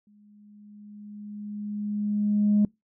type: tone with exponential growth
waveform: sine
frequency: 207.7 Hz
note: G#3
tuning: in tune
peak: -15 dBFS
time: 0.07-2.65 s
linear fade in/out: 2 ms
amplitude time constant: 560 ms
effects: noise-tail reverb RT60 0.2 s tail -26 dB re dry + tanh soft clip ceiling -14 dBFS